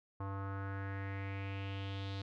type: tone with low-pass filter sweep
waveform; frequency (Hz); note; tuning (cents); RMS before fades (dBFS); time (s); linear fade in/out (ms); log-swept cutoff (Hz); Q
square; 98; G2; 0; -41; 0.2-2.22; 5; 1100 to 4000; 3.7
effects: none